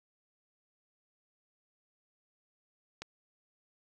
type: click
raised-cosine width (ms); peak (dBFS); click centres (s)
0.2; -23; 3.02
effects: none